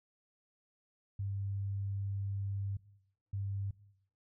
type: tone pair in turn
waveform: sine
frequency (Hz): 99 / 99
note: G2 / G2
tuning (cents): +18 / +18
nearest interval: unison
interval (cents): 0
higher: neither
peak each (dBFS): -34 / -34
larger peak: neither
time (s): 1.19-2.77 / 3.33-3.71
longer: first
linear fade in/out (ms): 5
effects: noise-tail reverb RT60 0.8 s tail -20 dB re dry